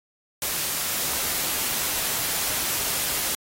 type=noise; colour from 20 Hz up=white; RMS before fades=-26 dBFS; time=0.42-3.35 s; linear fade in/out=2 ms; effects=AAC 48 kbps